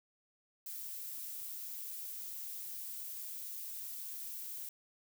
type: noise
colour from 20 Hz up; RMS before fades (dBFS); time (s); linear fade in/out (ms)
violet; -44; 0.66-4.69; 2
effects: none